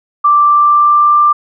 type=tone with pitch glide; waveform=sine; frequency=1174.7 to 1184.9 Hz; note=D6 to D6; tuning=0 to +15 cents; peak=-5 dBFS; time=0.24-1.33 s; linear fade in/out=10 ms; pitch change=+15 cents; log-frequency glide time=0.43-1.19 s; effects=none